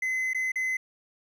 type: tone with dropouts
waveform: triangle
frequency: 2041 Hz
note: C7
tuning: 44 cents flat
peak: -24 dBFS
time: 0.02-0.77 s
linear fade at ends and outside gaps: 5 ms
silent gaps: 0.334-0.346 / 0.519-0.557 s
effects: none